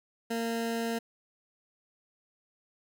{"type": "tone", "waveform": "20% pulse", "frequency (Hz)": 230, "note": "A#3", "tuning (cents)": -23, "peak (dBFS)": -25, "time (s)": [0.3, 0.99], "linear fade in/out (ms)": 10, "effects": []}